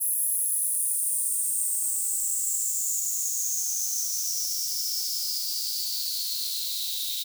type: noise with high-pass filter sweep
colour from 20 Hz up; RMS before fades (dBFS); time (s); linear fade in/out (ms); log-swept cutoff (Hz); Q
blue; -28; 0-7.24; 20; 11000 to 3700; 8.9
effects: none